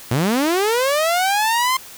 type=linear sweep; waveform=sawtooth; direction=up; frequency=109.4 to 1056 Hz; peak=-12 dBFS; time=0.11-1.77 s; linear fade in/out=5 ms; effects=white hiss -39 dBFS RMS until 1.97 s